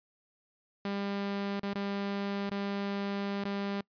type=tone with dropouts; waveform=sawtooth; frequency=199.8 Hz; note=G3; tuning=33 cents sharp; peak=-28 dBFS; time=0.85-3.81 s; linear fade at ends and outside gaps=2 ms; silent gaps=1.596-1.632 / 1.734-1.754 / 2.495-2.514 / 3.44-3.451 s; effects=noise-tail reverb RT60 0.1 s tail -25 dB re dry + resampled to 11025 Hz